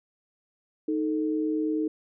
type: tone pair together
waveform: sine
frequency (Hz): 311.1 / 440.2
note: D#4 / A4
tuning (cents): 0 / +1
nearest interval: tritone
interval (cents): 601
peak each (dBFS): -25 / -31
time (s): 0.88-1.88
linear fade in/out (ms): 5
effects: none